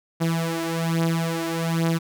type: beating tone pair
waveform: sawtooth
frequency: 164.81 / 166.01 Hz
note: E3 / E3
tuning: 0 / +13 cents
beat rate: 1.2 Hz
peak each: -20 / -22 dBFS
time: 0.2-1.99 s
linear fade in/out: 20 ms
effects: none